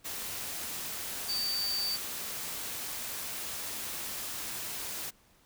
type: tone in noise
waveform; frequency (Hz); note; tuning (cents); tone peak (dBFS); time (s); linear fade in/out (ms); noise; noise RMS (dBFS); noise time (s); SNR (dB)
sine; 4604; D8; -35; -30; 1.28-1.97; 20; white; -38; 0.04-5.11; +5
effects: pink hiss -64 dBFS RMS until 5.45 s